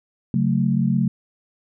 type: chord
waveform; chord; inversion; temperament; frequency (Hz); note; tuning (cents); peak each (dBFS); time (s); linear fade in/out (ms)
sine; F# minor; second; just; 138.75 / 185 / 222; C#3 / F#3 / A3; +2 / 0 / +16; -21; 0.34-1.08; 2
effects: none